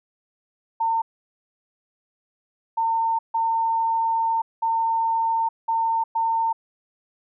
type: tone bursts at uneven times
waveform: sine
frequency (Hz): 907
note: A#5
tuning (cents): -48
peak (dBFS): -19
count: 6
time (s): 0.8-1.02 / 2.77-3.19 / 3.34-4.42 / 4.62-5.49 / 5.68-6.04 / 6.15-6.53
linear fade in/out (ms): 10
effects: none